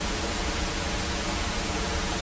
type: noise with comb filter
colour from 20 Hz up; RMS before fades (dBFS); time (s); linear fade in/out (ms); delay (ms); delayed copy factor
pink; -28; 0-2.21; 10; 7.8; -0.75
effects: resampled to 16000 Hz